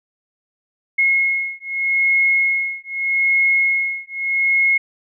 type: beating tone pair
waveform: sine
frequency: 2165 / 2165.81 Hz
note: C#7 / C#7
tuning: -41 / -41 cents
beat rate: 0.81 Hz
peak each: -18 dBFS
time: 0.98-4.78 s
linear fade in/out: 10 ms
effects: none